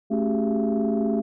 sine tone cluster, 218.3 / 274.3 / 382 / 406 / 673 Hz, A3 / C#4 / G4 / G#4 / E5, -13 / -18 / -45 / -39 / +36 cents, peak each -22 / -27 / -28 / -28 / -30 dBFS, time 0.1-1.22 s, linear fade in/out 20 ms, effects tanh soft clip ceiling -14 dBFS

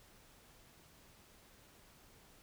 silence, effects pink hiss -63 dBFS RMS until 2.42 s

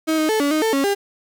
35% pulse tone with pitch steps, 317 / 311.3 / 436.4 / 285.7 / 310.2 / 445 / 275.3 / 401 Hz, D#4 / D#4 / A4 / D4 / D#4 / A4 / C#4 / G4, +32 / +1 / -14 / -48 / -5 / +20 / -12 / +39 cents, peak -15 dBFS, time 0.07-0.95 s, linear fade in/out 20 ms, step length 110 ms, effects 8-bit

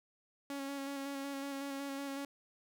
sawtooth tone with vibrato, 277.2 Hz, C#4, in tune, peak -35 dBFS, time 0.5-2.25 s, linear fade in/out 2 ms, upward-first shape square, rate 5.4 Hz, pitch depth 18 cents each way, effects none

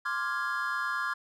triangle chord, D half-diminished seventh, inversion third, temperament equal, 1046.5 / 1174.7 / 1396.9 / 1661.2 Hz, C6 / D6 / F6 / Ab6, 0 / 0 / 0 / 0 cents, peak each -34 / -34 / -32 / -32 dBFS, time 0.05-1.14 s, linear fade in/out 10 ms, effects none

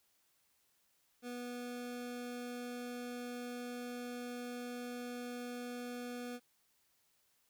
25% pulse tone, 244.3 Hz, B3, 19 cents flat, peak -38 dBFS, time 1.22-6.4 s, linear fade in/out 50 ms, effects white hiss -75 dBFS RMS until 7.49 s

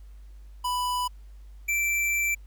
square tone pair in turn, 991 / 2339 Hz, B5 / D7, +6 / -8 cents, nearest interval octave + minor third, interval 1486 cents, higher second, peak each -26 / -24 dBFS, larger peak second, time 0.64-1.08 / 1.68-2.35 s, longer second, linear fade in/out 10 ms, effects added 50 Hz sine -43 dBFS peak until 2.46 s + pink hiss -66 dBFS RMS until 2.46 s

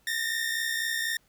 sawtooth tone pair together, 1790 / 1854 Hz, A6 / A#6, +29 / -10 cents, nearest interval minor second, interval 61 cents, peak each -27 / -27 dBFS, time 0.07-1.17 s, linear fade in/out 2 ms, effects pink hiss -66 dBFS RMS until 1.28 s

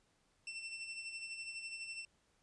sawtooth tone with tremolo, 2690 Hz, E7, 34 cents sharp, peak -38 dBFS, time 0.47-2.05 s, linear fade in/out 2 ms, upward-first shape sine, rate 12 Hz, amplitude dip 50%, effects pink hiss -75 dBFS RMS until 2.42 s + resampled to 22050 Hz

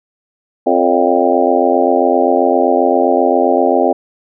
harmonic tone with a mistuned harmonic, 87.6 Hz, F2, 6 cents sharp, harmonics 3 / 4 / 5 / 6 / 7 / 8 / 9, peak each -17 / -17 / -17 / -17 / -17 / -17 / -17 dBFS, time 0.66-3.93 s, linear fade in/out 10 ms, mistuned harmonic 6, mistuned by +72 cents, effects none

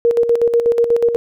sine tone with tremolo, 469.8 Hz, A#4, 13 cents sharp, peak -9 dBFS, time 0.05-1.16 s, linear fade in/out 0 ms, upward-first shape square, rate 8.2 Hz, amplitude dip 60%, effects none

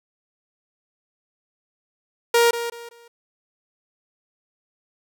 sawtooth tone with echo, 469.9 Hz, A#4, 14 cents sharp, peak -10 dBFS, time 2.34-2.51 s, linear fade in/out 5 ms, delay 190 ms, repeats 3, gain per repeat -11 dB, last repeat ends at 3.08 s, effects none

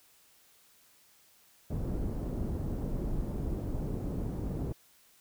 pink low-pass noise, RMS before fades -34 dBFS, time 1.7-4.73 s, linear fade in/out 10 ms, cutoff 350 Hz, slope 12 dB/octave, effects white hiss -63 dBFS RMS until 5.2 s

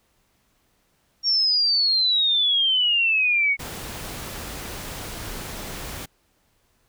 sine exponential sweep, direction down, 5588 to 2200 Hz, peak -17 dBFS, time 1.23-3.57 s, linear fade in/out 50 ms
pink noise, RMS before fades -34 dBFS, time 3.59-6.06 s, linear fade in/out 10 ms
effects pink hiss -66 dBFS RMS until 6.88 s

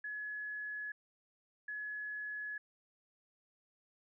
sine tone bursts at uneven times, 1696 Hz, G#6, 36 cents sharp, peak -39 dBFS, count 2, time 0.04-0.92 / 1.68-2.58 s, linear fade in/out 5 ms, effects none

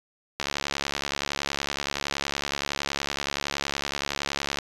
click train, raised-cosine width 0.2 ms, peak -9 dBFS, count 297, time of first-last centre 0.4-4.587 s, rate 70.7 Hz, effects resampled to 24000 Hz

